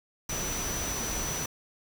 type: tone in noise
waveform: sine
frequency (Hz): 5940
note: F#8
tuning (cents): +6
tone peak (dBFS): -34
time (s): 0.29-1.46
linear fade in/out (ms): 5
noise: pink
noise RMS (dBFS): -34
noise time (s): 0.29-1.46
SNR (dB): -3
effects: none